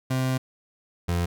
30% pulse tone pair in turn, 130 / 86.76 Hz, C3 / F2, -11 / -11 cents, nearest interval perfect fifth, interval 700 cents, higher first, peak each -20 dBFS, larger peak neither, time 0.1-0.38 / 1.08-1.26 s, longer first, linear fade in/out 10 ms, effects none

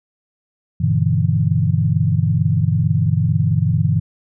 sine chord, E minor seventh, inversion first, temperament equal with one note detuned, 98 / 120.3 / 146.83 / 164.81 Hz, G2 / B2 / D3 / E3, 0 / -45 / 0 / 0 cents, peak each -19 dBFS, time 0.8-4 s, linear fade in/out 10 ms, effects none

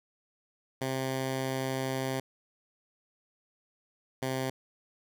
10% pulse tone pair in turn, 132.1 / 131.26 Hz, C3 / C3, +17 / +6 cents, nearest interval unison, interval 11 cents, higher first, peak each -22 dBFS, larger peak neither, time 0.81-2.2 / 4.22-4.5 s, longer first, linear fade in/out 5 ms, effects none

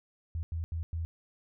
sine tone bursts at uneven times, 82.41 Hz, E2, in tune, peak -31 dBFS, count 4, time 0.35-0.43 / 0.52-0.64 / 0.72-0.83 / 0.93-1.05 s, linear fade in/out 0 ms, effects none

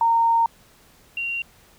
sine tone pair in turn, 921 / 2760 Hz, A#5 / F7, -21 / -21 cents, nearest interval octave + perfect fifth, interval 1900 cents, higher second, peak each -15 / -24 dBFS, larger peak first, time 0.01-0.46 / 1.17-1.42 s, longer first, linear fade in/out 2 ms, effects pink hiss -54 dBFS RMS until 1.78 s

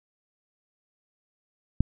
click, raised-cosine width 5 ms, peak -8 dBFS, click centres 1.806 s, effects none

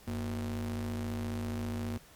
square ring-modulated tone, 69.3 Hz, C#2, in tune, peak -31 dBFS, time 0.07-1.98 s, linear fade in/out 10 ms, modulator 166 Hz, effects pink hiss -57 dBFS RMS until 2.15 s + MP3 96 kbps

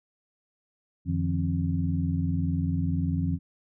sine tone cluster, 87.7 / 149.7 / 169.8 / 267.9 Hz, F2 / D3 / F3 / C4, +8 / +33 / -48 / +41 cents, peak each -28 / -32 / -28 / -32 dBFS, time 1.05-3.39 s, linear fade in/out 50 ms, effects none

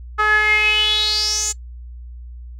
sawtooth tone with band-pass filter sweep, 425.1 Hz, G#4, 40 cents sharp, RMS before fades -17 dBFS, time 0.18-1.53 s, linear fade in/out 20 ms, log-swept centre 1400 to 7200 Hz, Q 8.4, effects noise-tail reverb RT60 0.1 s tail -22 dB re dry + added 60 Hz sine -32 dBFS peak until 2.59 s

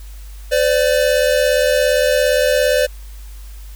square tone pair together, 509.9 / 587.3 Hz, C5 / D5, -45 / 0 cents, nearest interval major second, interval 245 cents, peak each -16 dBFS, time 0.51-2.87 s, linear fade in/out 20 ms, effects added 50 Hz sine -31 dBFS peak until 3.75 s + white hiss -46 dBFS RMS until 3.75 s

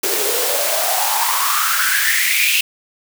white noise with high-pass filter sweep, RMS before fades -17 dBFS, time 0.03-2.61 s, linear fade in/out 5 ms, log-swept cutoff 360 to 2700 Hz, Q 7.4, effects none

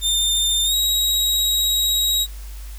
sawtooth tone with pitch glide, 3607 to 3821 Hz, A7 to A#7, +42 to +42 cents, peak -14 dBFS, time 0.01-2.27 s, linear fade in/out 50 ms, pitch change +100 cents, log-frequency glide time 0.65-0.74 s, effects added 50 Hz sine -31 dBFS peak until 2.78 s + white hiss -45 dBFS RMS until 2.78 s

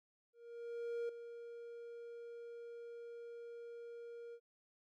triangle tone with ADSR envelope, 470 Hz, A#4, 14 cents sharp, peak -35 dBFS, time 0.33-4.4 s, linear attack 760 ms, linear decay 4 ms, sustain -11 dB, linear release 64 ms, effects none

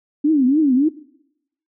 sine tone with vibrato, 281.5 Hz, C#4, 27 cents sharp, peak -12 dBFS, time 0.24-0.89 s, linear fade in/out 10 ms, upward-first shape triangle, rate 3.5 Hz, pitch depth 250 cents each way, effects noise-tail reverb RT60 0.8 s tail -20 dB re dry

